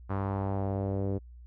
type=tone with low-pass filter sweep; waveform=sawtooth; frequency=98 Hz; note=G2; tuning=in tune; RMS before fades=-31 dBFS; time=0.09-1.19 s; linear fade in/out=20 ms; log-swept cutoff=1200 to 440 Hz; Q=2.1; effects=added 60 Hz sine -46 dBFS peak until 1.46 s